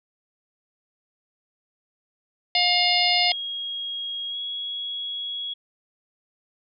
harmonic tone, 712 Hz, F5, 33 cents sharp, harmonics 1 / 3 / 4 / 5 / 6 / 7, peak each -25 / -25 / -25 / -25 / -25 / -25 dBFS, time 2.55-3.32 s, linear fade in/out 2 ms
sine tone with pitch glide, 3281 to 3334 Hz, G#7 to G#7, -22 to +6 cents, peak -28 dBFS, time 3.3-5.54 s, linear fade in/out 10 ms, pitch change +28 cents, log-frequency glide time 4.29-4.37 s
effects none

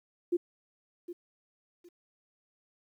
sine tone with echo, 349.2 Hz, F4, in tune, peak -24 dBFS, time 0.32-0.37 s, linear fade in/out 10 ms, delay 760 ms, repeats 2, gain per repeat -13 dB, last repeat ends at 1.89 s, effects 11-bit

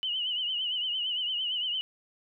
sine tone with vibrato, 2973 Hz, F#7, 8 cents sharp, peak -28 dBFS, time 0.03-1.81 s, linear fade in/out 0 ms, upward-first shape triangle, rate 8.8 Hz, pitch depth 92 cents each way, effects none

